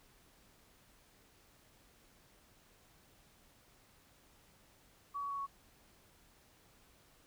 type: tone with pitch steps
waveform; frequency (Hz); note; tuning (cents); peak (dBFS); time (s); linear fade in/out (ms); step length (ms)
sine; 1134 / 1126.2 / 1118.4 / 1110.7; C#6 / C#6 / C#6 / C#6; +39 / +27 / +15 / +3; -37; 5.14-5.468; 20; 82
effects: pink hiss -66 dBFS RMS until 7.26 s